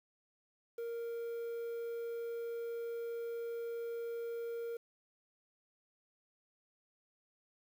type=tone with quantisation; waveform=triangle; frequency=466.2 Hz; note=A#4; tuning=in tune; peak=-36 dBFS; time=0.78-4.77 s; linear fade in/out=5 ms; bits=10; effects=none